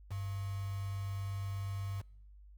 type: tone with quantisation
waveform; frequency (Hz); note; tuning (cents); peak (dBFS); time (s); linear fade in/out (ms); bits
sine; 98.4; G2; +7; -36; 0.1-2.02; 20; 8
effects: noise-tail reverb RT60 0.8 s tail -26 dB re dry + added 50 Hz sine -53 dBFS peak until 2.57 s